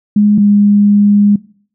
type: tone pair in turn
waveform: sine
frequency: 207.7 / 204.7 Hz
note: G#3 / G#3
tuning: 0 / -25 cents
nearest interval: unison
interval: 25 cents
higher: first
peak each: -5 dBFS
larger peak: neither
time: 0.16-0.38 / 0.38-1.36 s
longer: second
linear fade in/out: 5 ms
effects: noise-tail reverb RT60 0.5 s tail -21 dB re dry